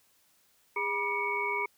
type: tone cluster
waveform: sine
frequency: 409.5 / 969 / 1195 / 2222 / 2302 Hz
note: G#4 / B5 / D6 / C#7 / D7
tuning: -24 / -33 / +30 / +4 / -35 cents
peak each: -36 / -33 / -40 / -32 / -39 dBFS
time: 0.76-1.66 s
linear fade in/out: 5 ms
effects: white hiss -67 dBFS RMS until 1.77 s